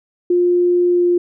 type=tone with pitch glide; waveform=sine; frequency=353.5 to 351.5 Hz; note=F4 to F4; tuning=+21 to +11 cents; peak=-11 dBFS; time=0.3-1.18 s; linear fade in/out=5 ms; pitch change=-10 cents; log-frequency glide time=0.89-1.06 s; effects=none